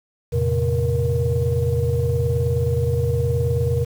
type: tone cluster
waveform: sine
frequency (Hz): 85.1 / 114.9 / 134 / 472.5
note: F2 / A#2 / C3 / A#4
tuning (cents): -44 / -25 / +42 / +23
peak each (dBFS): -22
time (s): 0.32-3.85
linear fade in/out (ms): 20
effects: tanh soft clip ceiling -10 dBFS + 7-bit